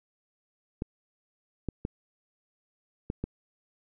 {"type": "clicks", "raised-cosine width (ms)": 3, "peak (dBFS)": -18, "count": 5, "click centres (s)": [0.821, 1.687, 1.851, 3.101, 3.24], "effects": []}